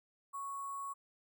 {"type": "tone with sample-and-hold", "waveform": "sine", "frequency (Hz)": 1108.7, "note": "C#6", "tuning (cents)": 0, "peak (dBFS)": -39, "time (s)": [0.33, 0.94], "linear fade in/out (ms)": 20, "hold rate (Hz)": 8820, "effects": []}